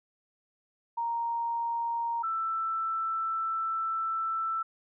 sine tone pair in turn, 932.3 / 1327.6 Hz, A#5 / E6, 0 / +12 cents, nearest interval tritone, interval 612 cents, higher second, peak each -28 dBFS, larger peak neither, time 0.97-2.23 / 2.23-4.63 s, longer second, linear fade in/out 10 ms, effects none

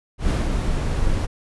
brown noise with ADSR envelope, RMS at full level -17 dBFS, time 0.18-1.27 s, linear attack 120 ms, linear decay 180 ms, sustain -4 dB, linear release 23 ms, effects resampled to 24000 Hz

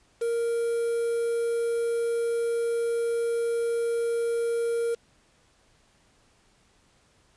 triangle tone with quantisation, 466.2 Hz, A#4, in tune, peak -22 dBFS, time 0.21-4.95 s, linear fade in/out 10 ms, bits 7, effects pink hiss -63 dBFS RMS until 7.36 s + resampled to 22050 Hz

